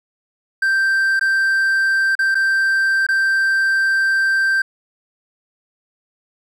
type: tone with dropouts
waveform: triangle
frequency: 1568 Hz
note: G6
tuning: in tune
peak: -12 dBFS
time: 0.62-4.62 s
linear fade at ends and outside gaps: 5 ms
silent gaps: 1.195-1.21 / 2.153-2.19 / 2.346-2.352 / 3.067-3.087 s
effects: none